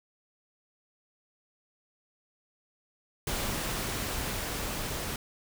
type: noise with level ramp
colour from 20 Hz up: pink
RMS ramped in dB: -32 to -35 dBFS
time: 3.27-5.16 s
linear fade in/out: 2 ms
effects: none